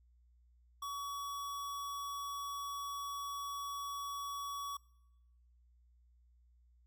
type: tone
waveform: square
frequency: 1130 Hz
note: C#6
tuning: 33 cents sharp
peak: -40 dBFS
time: 0.82-4.77 s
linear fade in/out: 5 ms
effects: noise-tail reverb RT60 1.0 s tail -23 dB re dry + added 60 Hz sine -64 dBFS peak until 6.86 s